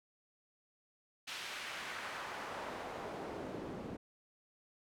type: noise with band-pass filter sweep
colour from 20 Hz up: pink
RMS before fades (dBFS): -44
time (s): 1.27-3.97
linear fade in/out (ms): 10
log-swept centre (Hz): 3000 to 270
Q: 0.98
effects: none